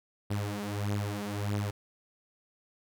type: beating tone pair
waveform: sawtooth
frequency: 101.8 / 103.4 Hz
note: G#2 / G#2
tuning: -34 / -7 cents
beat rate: 1.6 Hz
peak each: -30 dBFS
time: 0.3-1.71 s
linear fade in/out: 10 ms
effects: none